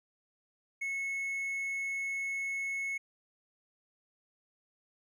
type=tone; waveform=triangle; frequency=2192 Hz; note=C#7; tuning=20 cents flat; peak=-31 dBFS; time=0.81-2.98 s; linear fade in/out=10 ms; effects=none